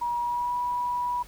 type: tone with pitch glide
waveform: sine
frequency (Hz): 957 to 976.5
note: A#5 to B5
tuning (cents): +45 to -20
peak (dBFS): -25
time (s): 0.01-1.23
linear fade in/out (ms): 10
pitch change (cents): +35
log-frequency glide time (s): 0.2-0.54
effects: added 50 Hz sine -54 dBFS peak until 1.27 s + pink hiss -51 dBFS RMS until 1.27 s